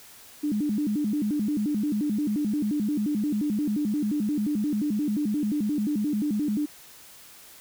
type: tone with vibrato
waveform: sine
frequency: 249.4 Hz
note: B3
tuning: 17 cents sharp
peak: -23 dBFS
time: 0.43-6.66 s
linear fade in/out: 10 ms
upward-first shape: square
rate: 5.7 Hz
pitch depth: 300 cents each way
effects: white hiss -49 dBFS RMS until 7.6 s